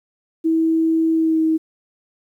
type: tone with pitch glide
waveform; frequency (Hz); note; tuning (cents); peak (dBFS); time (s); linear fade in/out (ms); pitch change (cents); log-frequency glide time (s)
sine; 324 to 318.8; E4 to D#4; -30 to +42; -14; 0.44-1.58; 20; -28; 1.13-1.41
effects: 9-bit